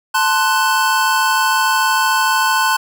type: chord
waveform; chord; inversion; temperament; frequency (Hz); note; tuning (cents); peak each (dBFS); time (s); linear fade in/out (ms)
square; F# diminished; first; equal with one note detuned; 880 / 1046.5 / 1491.1; A5 / C6 / F#6; 0 / 0 / +13; -18; 0.14-2.77; 10
effects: none